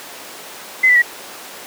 sine tone with pitch steps, 2041 / 1979.5 / 1919.8 Hz, C7 / B6 / B6, -44 / +3 / -50 cents, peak -8 dBFS, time 0.83-1.022 s, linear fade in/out 10 ms, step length 64 ms, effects pink hiss -33 dBFS RMS until 1.66 s + high-pass 400 Hz 12 dB/octave

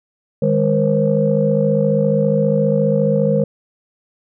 sine tone cluster, 154 / 204.4 / 478.3 / 533 Hz, D#3 / G#3 / A#4 / C5, -17 / -27 / +44 / +32 cents, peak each -18 dBFS, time 0.42-3.44 s, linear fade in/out 5 ms, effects tanh soft clip ceiling -2 dBFS

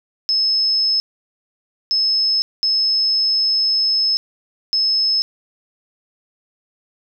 sine tone bursts at uneven times, 5200 Hz, E8, 24 cents flat, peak -14 dBFS, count 4, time 0.29-1 / 1.91-2.42 / 2.63-4.17 / 4.73-5.22 s, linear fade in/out 0 ms, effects none

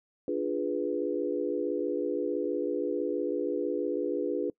sine chord, D diminished seventh, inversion none, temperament equal, 293.7 / 349.2 / 415.3 / 493.9 Hz, D4 / F4 / Ab4 / Cb5, 0 / 0 / 0 / 0 cents, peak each -33 dBFS, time 0.28-4.5 s, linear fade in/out 2 ms, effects noise-tail reverb RT60 0.1 s tail -24 dB re dry

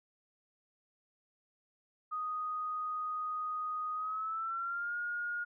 sine tone with pitch glide, 1244.5 to 1429.6 Hz, D#6 to F6, 0 to +40 cents, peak -34 dBFS, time 2.11-5.45 s, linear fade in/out 20 ms, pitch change +240 cents, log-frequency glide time 3.94-4.96 s, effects none

